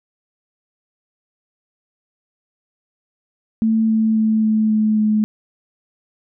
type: tone with pitch steps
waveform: sine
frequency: 222.2 / 220.5 / 218.9 / 217.3 / 215.6 / 214 Hz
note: A3 / A3 / A3 / A3 / A3 / A3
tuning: +17 / +4 / -9 / -21 / -35 / -48 cents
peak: -13 dBFS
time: 3.62-5.24 s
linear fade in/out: 0 ms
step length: 270 ms
effects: none